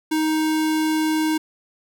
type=tone; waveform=square; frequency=312.9 Hz; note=D#4; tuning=10 cents sharp; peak=-19 dBFS; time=0.11-1.38 s; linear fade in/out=10 ms; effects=none